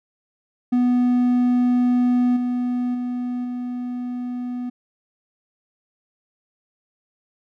triangle tone with level steps, 246.6 Hz, B3, 2 cents flat, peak -13 / -18 / -21 / -23 dBFS, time 0.72-4.7 s, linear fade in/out 10 ms, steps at 2.36 / 2.94 / 3.44 s, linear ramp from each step 10 ms, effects none

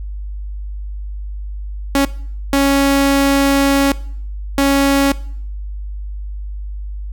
sawtooth tone bursts at uneven times, 277.2 Hz, C#4, in tune, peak -7 dBFS, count 3, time 1.95-2.05 / 2.53-3.92 / 4.58-5.12 s, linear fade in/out 2 ms, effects noise-tail reverb RT60 0.6 s tail -19 dB re dry + added 50 Hz sine -23 dBFS peak until 7.12 s

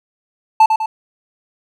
triangle tone with echo, 880 Hz, A5, in tune, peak -3 dBFS, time 0.6-0.66 s, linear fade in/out 5 ms, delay 100 ms, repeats 2, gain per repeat -6 dB, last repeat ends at 0.86 s, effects none

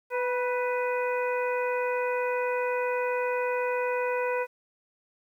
harmonic tone with a mistuned harmonic, 496.9 Hz, B4, 11 cents sharp, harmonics 1 / 2 / 3 / 4 / 5, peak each -27 / -32 / -36 / -39 / -37 dBFS, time 0.1-4.47 s, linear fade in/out 50 ms, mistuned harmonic 2, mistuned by -31 cents, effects 10-bit

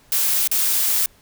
blue noise with dropouts, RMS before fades -19 dBFS, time 0.12-1.06 s, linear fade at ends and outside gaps 1 ms, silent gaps 0.475-0.514 s, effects pink hiss -54 dBFS RMS until 1.21 s

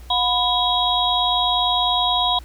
sine tone cluster, 723 / 994 / 3327 / 3803 Hz, F#5 / B5 / G#7 / A#7, -40 / +11 / +2 / +34 cents, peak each -22 dBFS, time 0.1-2.39 s, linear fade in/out 5 ms, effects added 60 Hz sine -37 dBFS peak until 2.44 s + pink hiss -49 dBFS RMS until 2.44 s

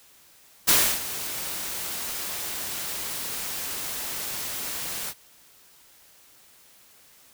white noise with ADSR envelope, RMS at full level -17 dBFS, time 0.67-5.14 s, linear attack 21 ms, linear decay 300 ms, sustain -15 dB, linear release 52 ms, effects white hiss -55 dBFS RMS until 7.33 s

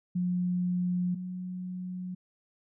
sine tone pair in turn, 179.2 / 182.23 Hz, F3 / F#3, +45 / -26 cents, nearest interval unison, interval 29 cents, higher second, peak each -26 / -34 dBFS, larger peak first, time 0.15-1.15 / 1.15-2.15 s, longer neither, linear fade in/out 10 ms, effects none

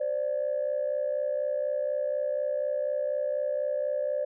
sine tone pair together, 523.2 / 587.3 Hz, C5 / D5, 0 / 0 cents, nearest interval major second, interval 200 cents, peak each -30 / -27 dBFS, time 0-4.25 s, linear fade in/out 10 ms, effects tanh soft clip ceiling -20 dBFS

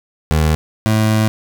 25% pulse tone pair in turn, 77.78 / 108.95 Hz, D#2 / A2, 0 / -17 cents, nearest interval tritone, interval 583 cents, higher second, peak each -8 dBFS, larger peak neither, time 0.31-0.55 / 0.86-1.28 s, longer second, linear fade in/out 0 ms, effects none

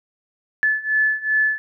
sine beating tone pair, 1731 / 1733.6 Hz, A6 / A6, -29 / -26 cents, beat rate 2.6 Hz, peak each -21 / -19 dBFS, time 0.63-1.58 s, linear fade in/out 0 ms, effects none

